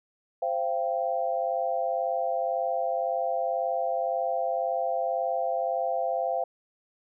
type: chord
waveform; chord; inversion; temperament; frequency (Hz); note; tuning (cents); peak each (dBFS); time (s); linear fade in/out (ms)
sine; C suspended fourth; none; equal with one note detuned; 523.3 / 682.1 / 784; C5 / F5 / G5; 0 / -41 / 0; -30 / -28 / -31; 0.42-6.44; 5
effects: none